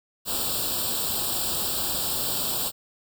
white noise with comb filter, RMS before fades -27 dBFS, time 0.25-2.72 s, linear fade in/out 50 ms, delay 0.24 ms, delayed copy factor +0.95, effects none

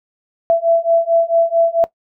sine beating tone pair, 666 / 670.5 Hz, E5 / E5, +18 / +29 cents, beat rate 4.5 Hz, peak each -14 dBFS, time 0.5-1.84 s, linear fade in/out 0 ms, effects noise-tail reverb RT60 0.1 s tail -18 dB re dry

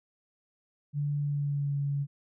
sine tone with pitch glide, 145.2 to 141.64 Hz, D3 to C#3, -19 to +38 cents, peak -27 dBFS, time 0.93-2.07 s, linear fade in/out 50 ms, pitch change -43 cents, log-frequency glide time 1.18-1.76 s, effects none

